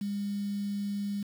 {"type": "tone with quantisation", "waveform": "sine", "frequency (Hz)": 202.2, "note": "G#3", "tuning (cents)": -46, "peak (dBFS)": -30, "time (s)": [0.01, 1.23], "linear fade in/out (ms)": 5, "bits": 8, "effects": []}